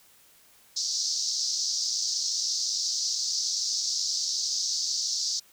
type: band-pass noise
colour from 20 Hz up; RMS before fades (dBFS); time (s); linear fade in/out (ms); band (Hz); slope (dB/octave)
white; -29; 0.76-5.4; 10; 4500 to 6100; 48
effects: white hiss -58 dBFS RMS until 5.52 s